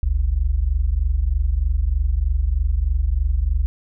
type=tone pair together; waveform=sine; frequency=47.58 / 70.8 Hz; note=F#1 / C#2; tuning=+49 / +37 cents; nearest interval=perfect fifth; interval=688 cents; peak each=-19 dBFS; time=0.03-3.66 s; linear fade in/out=0 ms; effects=none